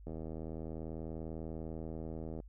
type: click train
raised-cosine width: 2 ms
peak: -30 dBFS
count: 188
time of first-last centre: 0.07-2.402 s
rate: 80.2 Hz
effects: added 50 Hz sine -50 dBFS peak until 2.48 s